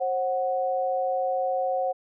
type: tone pair together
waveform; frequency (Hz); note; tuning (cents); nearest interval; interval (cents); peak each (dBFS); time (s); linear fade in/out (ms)
sine; 533.7 / 740; C5 / F#5; +34 / 0; tritone; 566; -26; 0-1.93; 20
effects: none